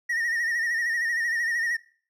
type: tone with vibrato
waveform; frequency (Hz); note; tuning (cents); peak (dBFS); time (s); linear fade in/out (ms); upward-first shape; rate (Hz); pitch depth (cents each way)
triangle; 1864.7; A#6; 0; -22; 0.09-1.77; 10; sine; 13; 65
effects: noise-tail reverb RT60 0.5 s tail -23 dB re dry